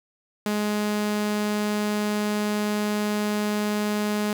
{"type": "tone", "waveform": "sawtooth", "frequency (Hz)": 209.3, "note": "G#3", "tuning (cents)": 14, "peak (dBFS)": -19, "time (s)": [0.46, 4.33], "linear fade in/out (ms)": 2, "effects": ["8-bit"]}